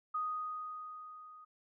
sine tone with level ramp, 1244.5 Hz, D#6, in tune, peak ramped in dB -32 to -52 dBFS, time 0.14-1.45 s, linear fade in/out 10 ms, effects none

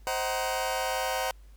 sawtooth chord, C half-diminished seventh, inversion none, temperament just, 523.3 / 627.9 / 753.5 / 941.9 Hz, C5 / Eb5 / Gb5 / Bb5, 0 / +16 / +31 / +18 cents, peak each -29 / -32 / -28 / -30 dBFS, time 0.07-1.31 s, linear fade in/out 0 ms, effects added 50 Hz sine -48 dBFS peak until 1.56 s + pink hiss -65 dBFS RMS until 1.56 s

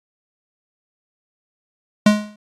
square tone with exponential decay, 210 Hz, G#3, 19 cents sharp, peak -7 dBFS, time 2.06-2.36 s, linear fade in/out 5 ms, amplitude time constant 64 ms, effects low-pass 8000 Hz 12 dB/octave + AAC 48 kbps

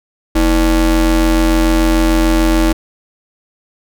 square ring-modulated tone, 138.59 Hz, C#3, in tune, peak -7 dBFS, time 0.35-2.73 s, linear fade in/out 10 ms, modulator 182 Hz, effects none

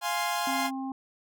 sawtooth chord, F minor, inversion none, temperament equal, 698.5 / 830.6 / 1046.5 Hz, F5 / Ab5 / C6, 0 / 0 / 0 cents, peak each -28 dBFS, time 0.01-0.71 s, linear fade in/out 50 ms
harmonic tone, 266.2 Hz, C4, 30 cents sharp, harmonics 1 / 3 / 4, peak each -32 / -38 / -45 dBFS, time 0.47-0.92 s, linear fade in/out 2 ms
effects none

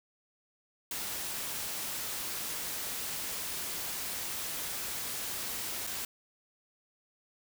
white noise with dropouts, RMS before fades -37 dBFS, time 0.91-6.05 s, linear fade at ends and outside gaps 2 ms, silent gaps 5.868-5.872 s, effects none

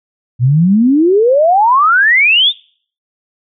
sine exponential sweep, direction up, 116.54 to 3717 Hz, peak -6 dBFS, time 0.39-2.53 s, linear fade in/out 50 ms, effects noise-tail reverb RT60 0.5 s tail -23 dB re dry

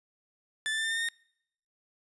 30% pulse tone with pitch steps, 1751 / 1766.2 / 1781.6 / 1797.1 / 1812.7 / 1828.5 / 1844.4 Hz, A6 / A6 / A6 / A6 / A#6 / A#6 / A#6, -9 / +6 / +21 / +36 / -49 / -34 / -19 cents, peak -26 dBFS, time 0.66-1.087 s, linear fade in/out 0 ms, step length 61 ms, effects noise-tail reverb RT60 0.7 s tail -26 dB re dry + resampled to 24000 Hz

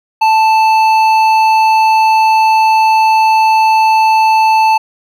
sine tone with hard clipping, 880 Hz, A5, in tune, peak -8 dBFS, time 0.21-4.78 s, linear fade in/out 10 ms, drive 9 dB, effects none

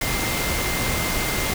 sine tone in noise, 2093 Hz, C7, in tune, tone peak -30 dBFS, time 0.01-1.54 s, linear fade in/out 5 ms, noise pink, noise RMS -24 dBFS, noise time 0.01-1.54 s, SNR -9 dB, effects none

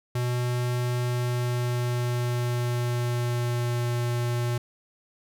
square tone with pitch glide, 122.8 to 120.41 Hz, B2 to B2, -9 to -43 cents, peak -25 dBFS, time 0.15-4.58 s, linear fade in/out 5 ms, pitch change -34 cents, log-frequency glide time 0.95-3.88 s, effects none

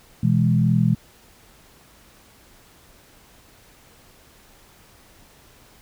sine chord, E major, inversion second, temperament equal, 123.47 / 164.81 / 207.7 Hz, B2 / E3 / G#3, 0 / 0 / 0 cents, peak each -19 / -19 / -21 dBFS, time 0.23-0.95 s, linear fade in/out 5 ms, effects pink hiss -52 dBFS RMS until 5.81 s

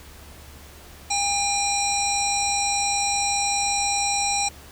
harmonic tone, 805 Hz, G5, 46 cents sharp, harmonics 1 / 3 / 5 / 7 / 9 / 10, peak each -25 / -29 / -29 / -27 / -31 / -29 dBFS, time 1.1-4.49 s, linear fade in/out 10 ms, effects added 72 Hz sine -46 dBFS peak until 4.71 s + pink hiss -46 dBFS RMS until 4.71 s

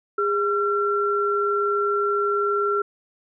sine tone pair together, 407.4 / 1360.5 Hz, G#4 / F6, -33 / -46 cents, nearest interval octave + major sixth, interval 2087 cents, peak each -22 dBFS, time 0.18-2.82 s, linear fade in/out 5 ms, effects none

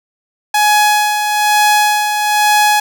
sawtooth tone with tremolo, 840 Hz, G#5, 19 cents sharp, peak -4 dBFS, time 0.54-2.8 s, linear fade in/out 5 ms, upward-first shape sine, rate 1.1 Hz, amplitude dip 50%, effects none

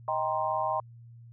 sine chord, C minor seventh, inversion first, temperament just, 627.9 / 784.9 / 941.9 / 1046.5 Hz, Eb5 / G5 / Bb5 / C6, +16 / +2 / +18 / 0 cents, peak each -32 dBFS, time 0.08-0.8 s, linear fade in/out 2 ms, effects added 117 Hz sine -47 dBFS peak until 1.32 s

